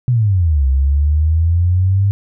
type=exponential two-way sweep; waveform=sine; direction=down then up; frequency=128.7 to 65.5 to 101.1 Hz; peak=-10 dBFS; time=0.08-2.11 s; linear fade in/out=0 ms; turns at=0.67 s; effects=none